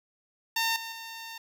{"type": "tone with level steps", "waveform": "10% pulse", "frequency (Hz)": 909, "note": "A#5", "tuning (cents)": -44, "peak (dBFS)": [-17, -28, -31], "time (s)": [0.56, 1.38], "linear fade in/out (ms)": 5, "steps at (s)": [0.76, 0.92], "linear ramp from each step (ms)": 2, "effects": []}